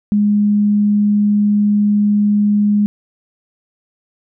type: tone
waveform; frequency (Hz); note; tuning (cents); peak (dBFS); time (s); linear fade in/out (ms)
sine; 206.9; G#3; -6; -10; 0.12-2.86; 0
effects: none